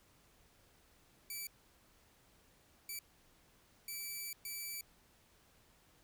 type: tone bursts at uneven times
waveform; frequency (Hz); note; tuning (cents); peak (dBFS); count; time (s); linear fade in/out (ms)
5% pulse; 2313; D7; -27; -32; 4; 1.3-1.47 / 2.89-2.99 / 3.88-4.33 / 4.45-4.81; 2
effects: pink hiss -68 dBFS RMS until 6.03 s